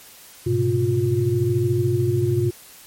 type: tone cluster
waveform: sine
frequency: 103.4 / 124.2 / 137.7 / 354.3 Hz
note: G#2 / B2 / C#3 / F4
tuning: -7 / +10 / -11 / +25 cents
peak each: -23 / -21 / -30 / -21 dBFS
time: 0.46-2.51 s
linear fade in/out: 10 ms
effects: white hiss -45 dBFS RMS until 2.86 s + MP3 64 kbps